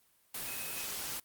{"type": "tone in noise", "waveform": "sine", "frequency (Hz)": 2545, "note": "D#7", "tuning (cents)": 39, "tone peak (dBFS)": -46, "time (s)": [0.47, 0.86], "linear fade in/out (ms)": 5, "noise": "white", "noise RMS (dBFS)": -39, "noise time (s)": [0.34, 1.2], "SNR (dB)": -10, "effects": ["white hiss -69 dBFS RMS until 1.24 s", "Opus 32 kbps"]}